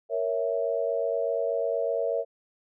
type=chord; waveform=sine; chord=A# diminished; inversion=none; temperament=equal; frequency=466.2 / 554.4 / 659.3 Hz; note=A#4 / C#5 / E5; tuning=0 / 0 / 0 cents; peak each=-29 / -29 / -29 dBFS; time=0.09-2.25 s; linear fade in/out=50 ms; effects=none